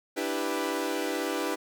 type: chord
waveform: sawtooth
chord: E minor seventh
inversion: third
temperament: equal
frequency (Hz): 293.7 / 329.6 / 392 / 493.9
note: D4 / E4 / G4 / B4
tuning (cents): 0 / 0 / 0 / 0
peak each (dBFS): -30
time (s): 0.16-1.56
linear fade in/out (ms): 20
effects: none